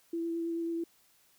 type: tone with vibrato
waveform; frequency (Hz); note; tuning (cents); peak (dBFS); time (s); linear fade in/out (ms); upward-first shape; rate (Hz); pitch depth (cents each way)
sine; 334.2; E4; +24; -31; 0.13-0.84; 5; triangle; 9.2; 15
effects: white hiss -66 dBFS RMS until 1.38 s

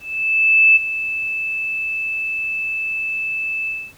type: tone with ADSR envelope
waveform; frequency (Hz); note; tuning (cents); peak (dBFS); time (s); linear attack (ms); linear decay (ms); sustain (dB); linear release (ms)
sine; 2629; E7; -5; -7; 0-3.93; 760; 19; -13; 250
effects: pink hiss -49 dBFS RMS until 3.97 s

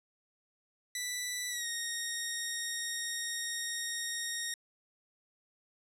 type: tone with pitch glide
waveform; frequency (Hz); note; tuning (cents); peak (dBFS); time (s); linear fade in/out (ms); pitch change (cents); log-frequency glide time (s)
10% pulse; 1975.5 to 1864.6; B6 to A#6; 0 to 0; -25; 0.95-4.54; 2; -100; 1.49-1.66
effects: low-pass 11000 Hz 12 dB/octave

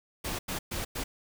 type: noise bursts at uneven times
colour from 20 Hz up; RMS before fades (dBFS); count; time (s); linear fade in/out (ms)
pink; -34; 4; 0.24-0.39 / 0.48-0.59 / 0.71-0.85 / 0.95-1.04; 10
effects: none

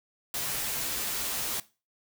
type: noise with comb filter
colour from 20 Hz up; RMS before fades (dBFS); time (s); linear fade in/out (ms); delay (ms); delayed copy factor
white; -32; 0.34-1.6; 2; 11; -0.65
effects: noise-tail reverb RT60 0.3 s tail -18 dB re dry

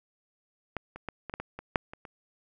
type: clicks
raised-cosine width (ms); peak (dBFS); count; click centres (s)
0.5; -17 / -27 / -19 / -23 / -19 / -20 / -24 / -8 / -27 / -29; 10; 0.767 / 0.96 / 1.087 / 1.297 / 1.339 / 1.4 / 1.59 / 1.758 / 1.935 / 2.052
effects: none

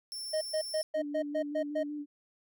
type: tone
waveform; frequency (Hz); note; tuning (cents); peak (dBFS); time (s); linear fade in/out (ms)
sawtooth; 5390; E8; +38; -35; 0.12-0.83; 0
type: tone bursts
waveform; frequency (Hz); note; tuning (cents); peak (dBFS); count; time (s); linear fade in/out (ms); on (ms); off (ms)
triangle; 622.3; D#5; 0; -26; 8; 0.33-1.834; 10; 83; 120
type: tone with vibrato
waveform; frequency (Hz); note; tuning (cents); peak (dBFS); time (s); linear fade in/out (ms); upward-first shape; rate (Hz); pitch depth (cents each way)
sine; 293.7; D4; 0; -35; 0.95-2.06; 50; square; 5.3; 19
effects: none

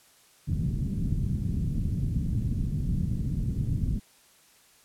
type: low-pass noise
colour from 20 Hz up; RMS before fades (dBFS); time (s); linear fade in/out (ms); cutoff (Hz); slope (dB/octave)
white; -28; 0.47-4; 20; 180; 24
effects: white hiss -59 dBFS RMS until 4.84 s + low-pass 12000 Hz 12 dB/octave

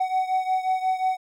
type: beating tone pair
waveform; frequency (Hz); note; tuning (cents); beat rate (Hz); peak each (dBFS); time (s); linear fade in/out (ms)
triangle; 748 / 753.6; F#5 / F#5; +19 / +32; 5.6; -21 / -25; 0-1.17; 10
effects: none

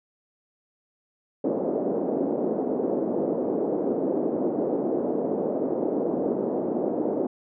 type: band-pass noise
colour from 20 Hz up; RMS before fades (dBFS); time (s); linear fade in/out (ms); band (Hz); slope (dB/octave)
pink; -26; 1.44-7.27; 5; 250 to 570; 24
effects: none

